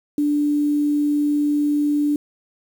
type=tone; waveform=sine; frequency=293.5 Hz; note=D4; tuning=1 cent flat; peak=-16 dBFS; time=0.18-2.16 s; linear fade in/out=2 ms; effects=7-bit